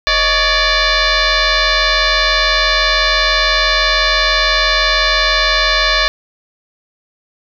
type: tone with frequency modulation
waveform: sine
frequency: 1209 Hz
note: D6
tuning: 50 cents sharp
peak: -10 dBFS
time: 0.07-6.08 s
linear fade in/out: 0 ms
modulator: 583 Hz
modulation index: 6
effects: none